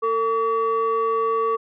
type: tone pair together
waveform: sine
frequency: 451 / 1138.4 Hz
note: A4 / C#6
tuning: +43 / +46 cents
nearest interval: octave + major third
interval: 1603 cents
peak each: -20 dBFS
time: 0.02-1.57 s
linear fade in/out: 20 ms
effects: tanh soft clip ceiling -14 dBFS